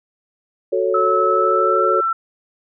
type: chord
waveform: sine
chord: F# minor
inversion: none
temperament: equal with one note detuned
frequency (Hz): 370 / 442.5 / 554.4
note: F#4 / A4 / C#5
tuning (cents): 0 / +10 / 0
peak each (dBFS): -20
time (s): 0.72-2.01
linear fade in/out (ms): 10
type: tone with pitch glide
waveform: sine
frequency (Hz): 1300 to 1339.6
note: E6 to E6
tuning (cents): -24 to +27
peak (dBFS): -16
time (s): 0.94-2.13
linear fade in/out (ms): 5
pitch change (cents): +51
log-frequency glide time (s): 1.3-1.82
effects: none